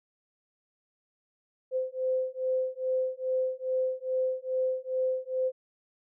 sine beating tone pair, 515 / 517.4 Hz, C5 / C5, -28 / -19 cents, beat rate 2.4 Hz, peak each -30 dBFS, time 1.71-5.52 s, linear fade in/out 50 ms, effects none

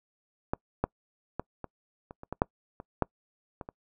clicks, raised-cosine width 1 ms, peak -14 / -11 / -17 / -23 / -29 / -29 / -20 / -8 / -27 / -10 / -24 / -26 dBFS, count 12, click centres 0.535 / 0.84 / 1.396 / 1.643 / 2.109 / 2.234 / 2.326 / 2.419 / 2.801 / 3.023 / 3.612 / 3.689 s, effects noise-tail reverb RT60 0.1 s tail -26 dB re dry

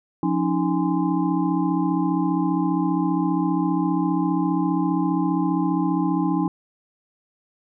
sine tone cluster, 176 / 280.7 / 315.7 / 824 / 1036 Hz, F3 / C#4 / D#4 / G#5 / C6, +14 / +22 / +25 / -14 / -17 cents, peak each -24 / -24 / -23 / -30 / -32 dBFS, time 0.23-6.48 s, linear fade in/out 2 ms, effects none

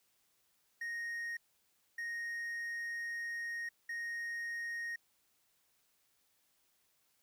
triangle tone bursts at uneven times, 1864.7 Hz, A#6, in tune, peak -36 dBFS, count 3, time 0.81-1.37 / 1.98-3.69 / 3.89-4.96 s, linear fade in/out 5 ms, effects white hiss -75 dBFS RMS until 7.22 s

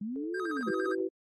sine linear two-way sweep, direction up then down, 196 to 380.5 to 196 Hz, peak -33 dBFS, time 0.01-0.71 s, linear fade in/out 5 ms, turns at 0.39 s
sine tone, 436.2 Hz, A4, 15 cents flat, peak -40 dBFS, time 0.16-0.61 s, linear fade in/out 0 ms
triangle tone with vibrato, 1418 Hz, F6, 26 cents sharp, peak -34 dBFS, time 0.34-0.95 s, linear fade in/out 5 ms, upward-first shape square, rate 8.7 Hz, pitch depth 200 cents each way
sine chord, E suspended second, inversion none, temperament equal with one note detuned, 329.6 / 378.9 / 493.9 Hz, E4 / F#4 / B4, 0 / +41 / 0 cents, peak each -34 / -31 / -37 dBFS, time 0.66-1.09 s, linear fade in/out 20 ms
effects AAC 32 kbps

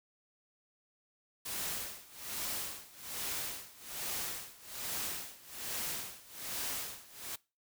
white noise with tremolo, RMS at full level -37 dBFS, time 1.45-7.36 s, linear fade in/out 10 ms, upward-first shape sine, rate 1.2 Hz, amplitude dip 90%, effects noise-tail reverb RT60 0.3 s tail -23 dB re dry

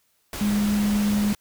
sine tone in noise, 206.8 Hz, G#3, 7 cents flat, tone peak -19 dBFS, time 0.41-1.33 s, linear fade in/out 2 ms, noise pink, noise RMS -32 dBFS, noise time 0.33-1.35 s, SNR +10 dB, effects white hiss -67 dBFS RMS until 1.4 s

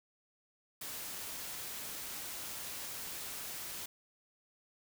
white noise, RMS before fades -43 dBFS, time 0.81-3.86 s, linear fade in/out 5 ms, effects none

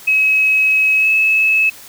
sine tone with pitch glide, 2559 to 2592 Hz, D#7 to E7, +48 to -30 cents, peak -10 dBFS, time 0.07-1.7 s, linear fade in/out 10 ms, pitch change +22 cents, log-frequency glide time 0.98-1.08 s, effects white hiss -38 dBFS RMS until 1.88 s

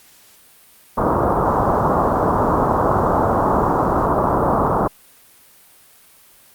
white low-pass noise, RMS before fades -17 dBFS, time 0.97-4.88 s, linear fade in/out 10 ms, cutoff 1200 Hz, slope 48 dB/octave, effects white hiss -49 dBFS RMS until 6.54 s + Opus 48 kbps

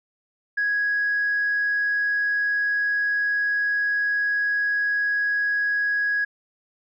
sine tone, 1661.2 Hz, G#6, in tune, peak -19 dBFS, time 0.57-6.25 s, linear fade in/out 10 ms, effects tanh soft clip ceiling -16 dBFS

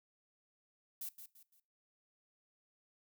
violet noise with echo, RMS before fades -43 dBFS, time 1.01-1.09 s, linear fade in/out 5 ms, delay 170 ms, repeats 3, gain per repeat -9 dB, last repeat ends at 1.6 s, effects noise-tail reverb RT60 0.3 s tail -19 dB re dry

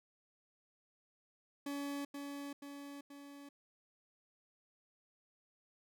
40% pulse tone with echo, 283.2 Hz, C#4, 37 cents sharp, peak -38 dBFS, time 1.66-2.05 s, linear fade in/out 5 ms, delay 480 ms, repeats 3, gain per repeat -4 dB, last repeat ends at 3.49 s, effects none

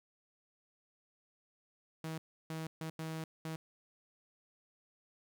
sawtooth tone bursts at uneven times, 160 Hz, D#3, 49 cents sharp, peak -35 dBFS, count 5, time 2.04-2.18 / 2.5-2.67 / 2.81-2.9 / 2.99-3.24 / 3.45-3.56 s, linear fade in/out 2 ms, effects 12-bit

